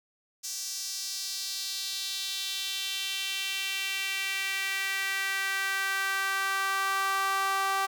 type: tone with high-pass filter sweep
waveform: sawtooth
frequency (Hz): 388.9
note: G4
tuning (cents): -14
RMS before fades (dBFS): -31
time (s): 0.43-7.87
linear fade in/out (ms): 20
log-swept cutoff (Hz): 5900 to 970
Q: 2.6
effects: none